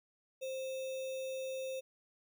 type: tone with sample-and-hold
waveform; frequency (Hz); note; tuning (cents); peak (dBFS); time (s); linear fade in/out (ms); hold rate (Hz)
sine; 526; C5; +9; -37; 0.41-1.81; 20; 3150
effects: none